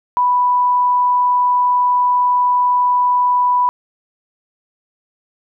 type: tone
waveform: sine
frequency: 987.8 Hz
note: B5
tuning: in tune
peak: -11 dBFS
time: 0.17-3.69 s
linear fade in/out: 0 ms
effects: none